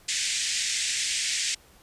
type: band-pass noise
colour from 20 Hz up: white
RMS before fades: -28 dBFS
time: 0.08-1.55 s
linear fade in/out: 10 ms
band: 1800 to 8300 Hz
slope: 48 dB/octave
effects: pink hiss -56 dBFS RMS until 1.82 s + resampled to 32000 Hz